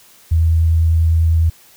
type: tone with vibrato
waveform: sine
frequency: 81.7 Hz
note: E2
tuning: 15 cents flat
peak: -10 dBFS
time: 0.31-1.5 s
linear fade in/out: 10 ms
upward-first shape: triangle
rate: 10 Hz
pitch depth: 13 cents each way
effects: white hiss -47 dBFS RMS until 1.76 s